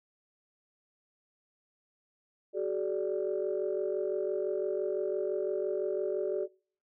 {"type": "tone cluster", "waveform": "sine", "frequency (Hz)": [376.4, 422.3, 586], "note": ["F#4", "G#4", "D5"], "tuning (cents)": [30, 29, -4], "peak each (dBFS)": [-32, -33, -34], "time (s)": [2.53, 6.48], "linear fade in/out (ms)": 50, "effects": ["noise-tail reverb RT60 0.5 s tail -26 dB re dry", "tanh soft clip ceiling -21 dBFS"]}